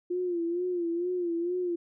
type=tone with vibrato; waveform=sine; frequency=349.2 Hz; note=F4; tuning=in tune; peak=-27 dBFS; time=0.1-1.76 s; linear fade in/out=10 ms; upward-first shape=sine; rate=2.2 Hz; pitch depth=72 cents each way; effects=none

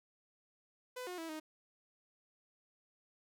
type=tone with pitch steps; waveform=sawtooth; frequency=502 / 360.3 / 326.9 / 311.4 Hz; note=B4 / F#4 / E4 / D#4; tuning=+28 / -46 / -14 / +2 cents; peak=-38 dBFS; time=0.96-1.4 s; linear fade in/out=10 ms; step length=110 ms; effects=none

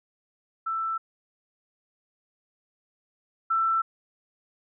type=tone pair in turn; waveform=sine; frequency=1328 / 1333.8 Hz; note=E6 / E6; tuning=+12 / +20 cents; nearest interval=unison; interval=8 cents; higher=second; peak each=-26 / -21 dBFS; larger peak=second; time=0.66-0.98 / 3.5-3.82 s; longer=neither; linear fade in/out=10 ms; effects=none

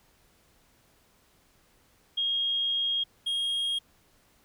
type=tone pair in turn; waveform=sine / triangle; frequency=3257 / 3257 Hz; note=G#7 / G#7; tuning=-34 / -34 cents; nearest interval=unison; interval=0 cents; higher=neither; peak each=-25 dBFS; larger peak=neither; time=2.17-3.04 / 3.26-3.79 s; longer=first; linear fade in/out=10 ms; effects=pink hiss -64 dBFS RMS until 4.44 s

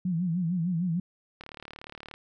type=tone with vibrato; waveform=sine; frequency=173.4 Hz; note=F3; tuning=12 cents flat; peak=-25 dBFS; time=0.05-1 s; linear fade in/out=5 ms; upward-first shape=sine; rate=6.6 Hz; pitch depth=120 cents each way
type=click train; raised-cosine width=0.3 ms; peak=-26 dBFS; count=28; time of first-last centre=1.41-2.14 s; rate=37 Hz
effects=none

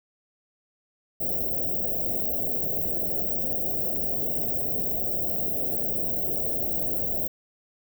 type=band-stop noise; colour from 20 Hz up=white; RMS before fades=-27 dBFS; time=1.2-7.28 s; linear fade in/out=10 ms; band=720 to 16000 Hz; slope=96 dB/octave; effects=none

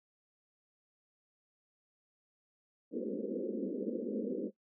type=band-pass noise; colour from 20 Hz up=pink; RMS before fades=-37 dBFS; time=2.91-4.51 s; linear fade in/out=50 ms; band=200 to 530 Hz; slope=96 dB/octave; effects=noise-tail reverb RT60 0.1 s tail -18 dB re dry

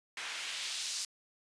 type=noise with band-pass filter sweep; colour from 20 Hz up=white; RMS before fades=-39 dBFS; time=0.17-1.05 s; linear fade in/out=2 ms; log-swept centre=1800 to 5700 Hz; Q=1.3; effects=resampled to 22050 Hz

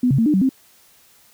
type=tone with pitch steps; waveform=sine; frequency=248.7 / 136 / 227 / 301 / 190.7 / 264.1 Hz; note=B3 / C#3 / A#3 / D4 / G3 / C4; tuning=+12 / -33 / -46 / +43 / -47 / +16 cents; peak=-13 dBFS; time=0.03-0.492 s; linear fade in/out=5 ms; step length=77 ms; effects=white hiss -53 dBFS RMS until 1.33 s

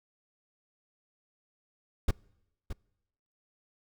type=noise with echo; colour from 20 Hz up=brown; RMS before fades=-22 dBFS; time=2.08-2.11 s; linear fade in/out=5 ms; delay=620 ms; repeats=1; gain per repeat=-12 dB; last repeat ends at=2.73 s; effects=noise-tail reverb RT60 0.9 s tail -26 dB re dry

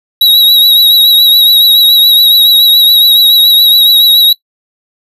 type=tone with vibrato; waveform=square; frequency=3855 Hz; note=B7; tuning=43 cents flat; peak=-3 dBFS; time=0.21-4.33 s; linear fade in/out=5 ms; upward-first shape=triangle; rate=7.1 Hz; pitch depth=50 cents each way; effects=noise-tail reverb RT60 0.1 s tail -20 dB re dry

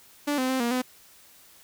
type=tone with pitch steps; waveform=sawtooth; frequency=290.9 / 257.5 / 261.2 / 236.9 / 253.3 Hz; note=D4 / C4 / C4 / A#3 / B3; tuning=-16 / -28 / -3 / +28 / +44 cents; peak=-20 dBFS; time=0.27-0.82 s; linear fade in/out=10 ms; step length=110 ms; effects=white hiss -54 dBFS RMS until 1.63 s

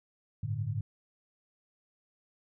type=chord; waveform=sine; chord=G suspended second; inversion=none; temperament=equal with one note detuned; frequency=98.79 / 110 / 146.83 Hz; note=G2 / A2 / D3; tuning=+14 / 0 / 0 cents; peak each=-37 / -33 / -37 dBFS; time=0.43-0.81 s; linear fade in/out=5 ms; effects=none

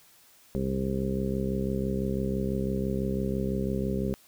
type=harmonic tone with a mistuned harmonic; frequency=66 Hz; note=C2; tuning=16 cents sharp; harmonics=1 / 2 / 3 / 4 / 5 / 6 / 7 / 8; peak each=-35 / -34 / -30 / -37 / -43 / -33 / -41 / -38 dBFS; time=0.55-4.14 s; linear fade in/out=0 ms; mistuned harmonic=1; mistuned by=-67 cents; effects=white hiss -58 dBFS RMS until 4.27 s

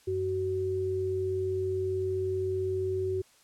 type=tone pair together; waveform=sine; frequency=94.47 / 375.8 Hz; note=F#2 / F#4; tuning=+37 / +27 cents; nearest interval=2 octaves; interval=2390 cents; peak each=-35 / -28 dBFS; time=0.07-3.22 s; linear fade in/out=10 ms; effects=white hiss -61 dBFS RMS until 3.43 s + low-pass 10000 Hz 12 dB/octave

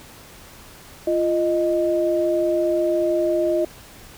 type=tone pair together; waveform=sine; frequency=345.6 / 620 Hz; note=F4 / D#5; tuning=-18 / -6 cents; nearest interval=minor seventh; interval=1012 cents; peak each=-20 dBFS; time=1.07-3.65 s; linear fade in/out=5 ms; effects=pink hiss -44 dBFS RMS until 4.17 s

